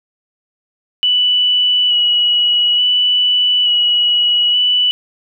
sine tone with vibrato, 2945 Hz, F#7, 9 cents flat, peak -10 dBFS, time 1.03-4.91 s, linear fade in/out 0 ms, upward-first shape square, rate 0.57 Hz, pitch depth 14 cents each way, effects none

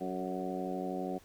harmonic tone with a mistuned harmonic, 92.5 Hz, F#2, in tune, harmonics 2 / 3 / 4 / 5 / 6 / 7 / 8, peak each -40 / -40 / -40 / -45 / -43 / -46 / -41 dBFS, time 0-1.19 s, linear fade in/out 20 ms, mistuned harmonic 5, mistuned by -42 cents, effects pink hiss -61 dBFS RMS until 1.24 s

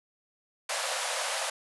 pink band-pass noise, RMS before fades -32 dBFS, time 0.69-1.5 s, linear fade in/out 5 ms, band 510 to 11000 Hz, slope 96 dB/octave, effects none

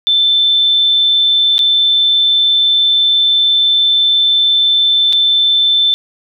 sine tone with dropouts, 3537 Hz, A7, 8 cents sharp, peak -8 dBFS, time 0.07-5.94 s, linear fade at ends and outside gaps 0 ms, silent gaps 1.581-1.591 / 5.126-5.131 s, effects none

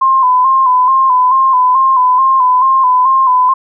sine tone with vibrato, 1033 Hz, C6, 22 cents flat, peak -6 dBFS, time 0.01-3.54 s, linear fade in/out 10 ms, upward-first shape square, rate 2.3 Hz, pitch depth 46 cents each way, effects none

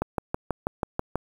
click train, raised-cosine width 1 ms, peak -11 dBFS, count 8, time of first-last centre 0.02-1.156 s, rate 6.16 Hz, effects 7-bit

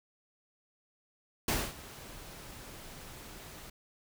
pink noise with ADSR envelope, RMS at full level -29 dBFS, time 1.48-3.7 s, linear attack 4 ms, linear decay 240 ms, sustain -19 dB, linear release 6 ms, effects none

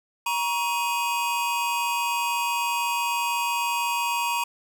square tone cluster, 948 / 1114 / 2510 Hz, A#5 / C#6 / D#7, +29 / +8 / +15 cents, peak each -26 / -33 / -30 dBFS, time 0.26-4.44 s, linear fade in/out 5 ms, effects none

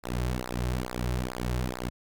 sawtooth tone with flanger, 61.74 Hz, B1, in tune, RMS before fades -31 dBFS, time 0.03-1.9 s, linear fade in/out 20 ms, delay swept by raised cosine 0.31 to 4.21 ms, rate 2.3 Hz, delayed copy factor -1, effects none

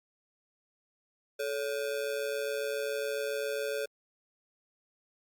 square ring-modulated tone, 497.8 Hz, B4, 14 cents sharp, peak -29 dBFS, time 1.39-3.86 s, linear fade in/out 10 ms, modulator 63.6 Hz, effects Opus 48 kbps

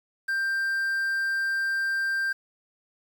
triangle tone with quantisation, 1575 Hz, G6, 8 cents sharp, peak -22 dBFS, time 0.28-2.33 s, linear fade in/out 10 ms, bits 8, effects none

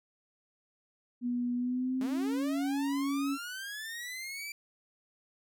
sine tone with pitch glide, 243.8 to 278.4 Hz, B3 to C#4, -22 to +8 cents, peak -29 dBFS, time 1.21-3.38 s, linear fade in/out 50 ms, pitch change +230 cents, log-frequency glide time 1.55-2.43 s
sawtooth linear sweep, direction up, 196 to 2349 Hz, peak -35 dBFS, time 2.01-4.52 s, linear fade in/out 2 ms
effects none

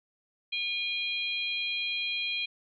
harmonic tone, 811 Hz, G#5, 41 cents flat, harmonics 3 / 4 / 5, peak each -32 / -33 / -38 dBFS, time 0.52-2.46 s, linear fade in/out 10 ms, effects none

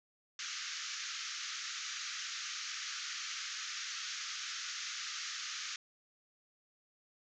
white band-pass noise, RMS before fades -42 dBFS, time 0.39-5.76 s, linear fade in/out 2 ms, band 1200 to 6800 Hz, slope 96 dB/octave, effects none

